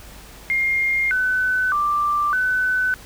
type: tone with pitch steps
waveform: sine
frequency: 2123 / 1508 / 1179 / 1507 Hz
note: C7 / F#6 / D6 / F#6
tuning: +25 / +32 / +6 / +31 cents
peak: -17 dBFS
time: 0.5-2.94 s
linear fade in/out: 0 ms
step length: 610 ms
effects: added 50 Hz sine -44 dBFS peak until 3.05 s + pink hiss -43 dBFS RMS until 3.05 s